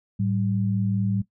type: tone pair together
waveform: sine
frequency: 108.4 / 193.15 Hz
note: A2 / G3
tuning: -25 / -25 cents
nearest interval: minor seventh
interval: 1000 cents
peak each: -24 dBFS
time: 0.19-1.22 s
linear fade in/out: 10 ms
effects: noise-tail reverb RT60 0.1 s tail -17 dB re dry